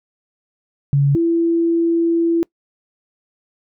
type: tone pair in turn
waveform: sine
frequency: 140.8 / 334.9 Hz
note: C#3 / E4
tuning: +27 / +27 cents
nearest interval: octave + minor third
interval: 1500 cents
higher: second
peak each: -11 / -13 dBFS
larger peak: first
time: 0.93-1.15 / 1.15-2.43 s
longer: second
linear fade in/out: 0 ms
effects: noise-tail reverb RT60 0.1 s tail -25 dB re dry

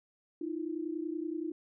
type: tone pair together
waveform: sine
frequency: 311.1 / 341.7 Hz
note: D#4 / F4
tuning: 0 / -38 cents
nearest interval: major second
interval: 162 cents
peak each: -36 / -37 dBFS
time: 0.41-1.52 s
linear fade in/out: 5 ms
effects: none

